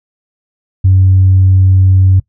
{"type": "tone", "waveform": "sine", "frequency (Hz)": 94.3, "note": "F#2", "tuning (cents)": 33, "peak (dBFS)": -3, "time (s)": [0.84, 2.2], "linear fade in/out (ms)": 10, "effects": ["noise-tail reverb RT60 0.1 s tail -20 dB re dry", "tanh soft clip ceiling 0 dBFS"]}